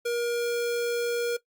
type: tone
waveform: square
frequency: 474.9 Hz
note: A#4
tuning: 32 cents sharp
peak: -26 dBFS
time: 0.05-1.37 s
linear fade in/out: 10 ms
effects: noise-tail reverb RT60 0.1 s tail -18 dB re dry + Opus 48 kbps